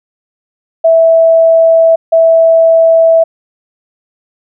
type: tone pair in turn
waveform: sine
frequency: 656 / 656 Hz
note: E5 / E5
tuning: -9 / -9 cents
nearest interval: unison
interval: 0 cents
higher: neither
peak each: -3 dBFS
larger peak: neither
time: 0.84-1.96 / 2.12-3.24 s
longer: neither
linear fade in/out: 10 ms
effects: none